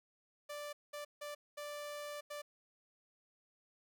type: tone bursts at uneven times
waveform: sawtooth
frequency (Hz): 587.3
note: D5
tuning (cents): 0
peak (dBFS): -39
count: 5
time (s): 0.49-0.73 / 0.93-1.05 / 1.21-1.35 / 1.57-2.21 / 2.3-2.42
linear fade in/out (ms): 10
effects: 12-bit